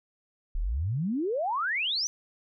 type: exponential sweep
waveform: sine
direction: up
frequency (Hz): 32.7 to 6100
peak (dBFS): -26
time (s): 0.55-2.07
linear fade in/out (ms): 0
effects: none